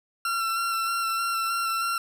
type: tone with vibrato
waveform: 40% pulse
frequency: 1357 Hz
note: E6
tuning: 50 cents sharp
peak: -24 dBFS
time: 0.25-1.98 s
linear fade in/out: 2 ms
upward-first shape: square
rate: 3.2 Hz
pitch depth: 14 cents each way
effects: none